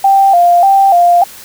sine tone with vibrato, 740 Hz, F#5, in tune, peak -4 dBFS, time 0.04-1.24 s, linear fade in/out 5 ms, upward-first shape square, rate 1.7 Hz, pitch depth 100 cents each way, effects white hiss -33 dBFS RMS until 1.44 s

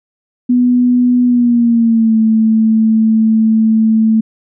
sine tone with pitch glide, 246.6 to 221 Hz, B3 to A3, -2 to +8 cents, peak -7 dBFS, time 0.49-4.21 s, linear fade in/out 10 ms, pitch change -190 cents, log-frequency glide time 1.24-2.17 s, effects none

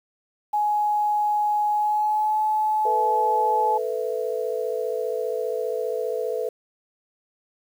sine tone with pitch glide, 838 to 858.6 Hz, G#5 to A5, +15 to -43 cents, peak -19 dBFS, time 0.53-3.78 s, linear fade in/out 10 ms, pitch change +42 cents, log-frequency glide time 1.71-2.39 s
sine chord, A suspended second, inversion none, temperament just, 440 / 495 / 660 Hz, A4 / B4 / E5, 0 / +4 / +2 cents, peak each -27 / -27 / -32 dBFS, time 2.85-6.49 s, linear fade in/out 5 ms
effects 8-bit

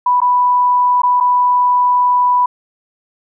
sine tone with dropouts, 987.8 Hz, B5, in tune, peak -9 dBFS, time 0.06-2.46 s, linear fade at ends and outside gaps 5 ms, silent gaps 0.204-0.216 / 1.019-1.033 / 1.202-1.207 s, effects none

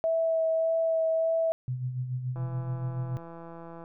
sine tone with vibrato, 651 Hz, E5, 22 cents flat, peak -23 dBFS, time 0.04-1.52 s, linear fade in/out 0 ms, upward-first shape sine, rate 1.7 Hz, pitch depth 12 cents each way
sine tone with tremolo, 126.6 Hz, B2, 43 cents sharp, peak -27 dBFS, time 1.68-3.17 s, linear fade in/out 0 ms, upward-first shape sine, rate 7 Hz, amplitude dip 55%
click train, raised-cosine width 1 ms, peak -31 dBFS, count 248, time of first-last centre 2.36-3.839 s, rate 167 Hz
effects none

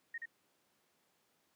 sine tone with echo, 1858 Hz, A#6, 6 cents flat, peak -39 dBFS, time 0.14-0.18 s, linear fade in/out 5 ms, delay 77 ms, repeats 1, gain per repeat -2 dB, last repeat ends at 0.257 s, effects pink hiss -75 dBFS RMS until 1.55 s + high-pass 200 Hz 12 dB/octave

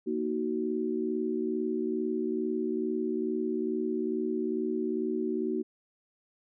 sine chord, D# minor, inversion second, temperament just, 233.3 / 311.1 / 373.4 Hz, A#3 / D#4 / F#4, +2 / 0 / +16 cents, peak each -33 / -33 / -31 dBFS, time 0.06-5.63 s, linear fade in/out 20 ms, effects none

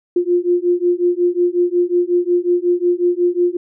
sine beating tone pair, 350 / 355.5 Hz, F4 / F4, +4 / +31 cents, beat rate 5.5 Hz, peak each -16 / -16 dBFS, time 0.16-3.57 s, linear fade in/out 5 ms, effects none

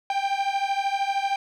45% pulse beating tone pair, 784 / 797 Hz, G5 / G5, 0 / +28 cents, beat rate 13 Hz, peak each -26 dBFS, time 0.1-1.36 s, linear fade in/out 2 ms, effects low-pass 4000 Hz 12 dB/octave + 10-bit

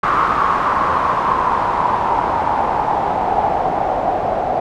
white noise with low-pass filter sweep, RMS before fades -17 dBFS, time 0.03-4.6 s, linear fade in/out 5 ms, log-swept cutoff 1200 to 700 Hz, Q 5.8, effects none

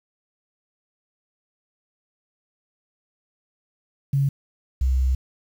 sine tone pair in turn, 138.59 / 64.82 Hz, C#3 / C2, 0 / -16 cents, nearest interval octave + minor second, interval 1316 cents, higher first, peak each -17 dBFS, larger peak neither, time 4.13-4.29 / 4.81-5.15 s, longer second, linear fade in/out 5 ms, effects 8-bit

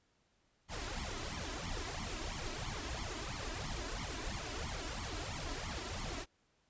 pink noise with flanger, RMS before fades -41 dBFS, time 0.68-6.26 s, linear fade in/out 50 ms, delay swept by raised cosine 0.9 to 3.1 ms, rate 3 Hz, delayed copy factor +1, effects pink hiss -75 dBFS RMS until 6.69 s + resampled to 16000 Hz

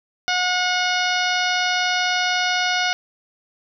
harmonic tone, 726 Hz, F#5, 33 cents flat, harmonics 1 / 2 / 3 / 4 / 5 / 6 / 7 / 8, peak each -24 / -23 / -26 / -27 / -29 / -31 / -29 / -33 dBFS, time 0.28-2.93 s, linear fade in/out 0 ms, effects none

